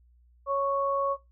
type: tone pair together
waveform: sine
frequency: 554 / 1108 Hz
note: C#5 / C#6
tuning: -1 / -1 cents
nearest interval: octave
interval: 1200 cents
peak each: -27 dBFS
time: 0.46-1.17 s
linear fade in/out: 50 ms
effects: noise-tail reverb RT60 0.2 s tail -17 dB re dry + added 60 Hz sine -57 dBFS peak until 1.31 s